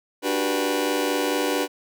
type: chord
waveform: sawtooth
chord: G major seventh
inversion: second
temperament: just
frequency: 294 / 367.5 / 392 / 490 Hz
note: D4 / F#4 / G4 / B4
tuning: +2 / -12 / 0 / -14 cents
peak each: -22 / -25 / -25 / -22 dBFS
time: 0.22-1.68 s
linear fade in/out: 50 ms
effects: none